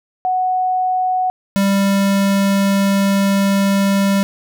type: tone pair in turn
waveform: sine / square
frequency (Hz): 740 / 197.31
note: F#5 / G3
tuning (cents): 0 / +12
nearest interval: octave + major seventh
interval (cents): 2288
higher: first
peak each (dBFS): -14 / -13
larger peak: second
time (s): 0.25-1.3 / 1.56-4.23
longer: second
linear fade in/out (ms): 0
effects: none